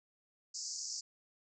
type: band-pass noise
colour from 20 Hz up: pink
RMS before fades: -42 dBFS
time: 0.54-1.01 s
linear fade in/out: 10 ms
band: 4700 to 7400 Hz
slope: 96 dB/octave
effects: none